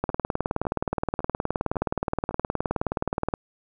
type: two click trains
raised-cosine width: 1 ms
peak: -24 / -10 dBFS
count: 5 / 64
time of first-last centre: 0.1-2.31 / 0.04-3.338 s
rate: 1.81 / 19.1 Hz
effects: none